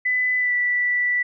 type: tone with pitch glide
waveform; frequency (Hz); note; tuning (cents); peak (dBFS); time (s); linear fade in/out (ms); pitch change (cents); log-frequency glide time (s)
sine; 2002 to 1966.5; B6 to B6; +23 to -8; -18; 0.05-1.23; 10; -31; 0.38-0.53
effects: none